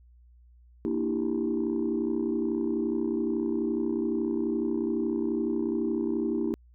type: chord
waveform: sine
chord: E half-diminished seventh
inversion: second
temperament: equal with one note detuned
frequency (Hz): 233.1 / 297.8 / 329.6 / 392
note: Bb3 / D4 / E4 / G4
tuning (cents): 0 / +24 / 0 / 0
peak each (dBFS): -30 / -31 / -29 / -31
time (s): 0.85-6.54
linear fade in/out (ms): 0
effects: tanh soft clip ceiling -19 dBFS + added 60 Hz sine -53 dBFS peak until 6.74 s